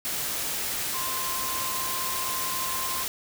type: tone in noise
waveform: sine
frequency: 1046.5 Hz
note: C6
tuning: in tune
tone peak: -33 dBFS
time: 0.94-3.03 s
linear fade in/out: 0 ms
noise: white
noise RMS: -30 dBFS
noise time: 0.05-3.08 s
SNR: -6 dB
effects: none